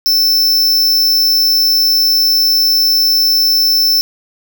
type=tone; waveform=square; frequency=5320 Hz; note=E8; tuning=15 cents sharp; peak=-9 dBFS; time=0.06-4.01 s; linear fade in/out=0 ms; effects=none